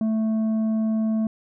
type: tone with tanh clipping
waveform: sine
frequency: 220 Hz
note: A3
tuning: in tune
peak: -21 dBFS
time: 0.01-1.27 s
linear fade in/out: 2 ms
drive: 6 dB
effects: none